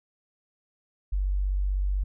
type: tone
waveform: sine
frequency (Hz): 48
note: G1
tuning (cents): -36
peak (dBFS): -23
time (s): 1.12-2.04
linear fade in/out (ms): 10
effects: none